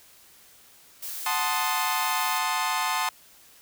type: noise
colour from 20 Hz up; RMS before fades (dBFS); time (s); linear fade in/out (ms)
blue; -35; 1.02-2.39; 10
type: chord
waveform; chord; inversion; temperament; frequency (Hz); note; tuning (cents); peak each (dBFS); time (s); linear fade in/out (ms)
sawtooth; F# diminished seventh; none; equal; 740 / 880 / 1046.5 / 1244.5; F#5 / A5 / C6 / Eb6; 0 / 0 / 0 / 0; -29 / -25 / -25 / -28; 1.26-3.09; 2
effects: white hiss -54 dBFS RMS until 3.61 s